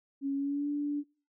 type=tone with pitch glide; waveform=sine; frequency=276.6 to 290.7 Hz; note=C#4 to D4; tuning=-4 to -18 cents; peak=-29 dBFS; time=0.21-1.04 s; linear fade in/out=50 ms; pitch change=+86 cents; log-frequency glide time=0.35-0.69 s; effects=noise-tail reverb RT60 0.4 s tail -25 dB re dry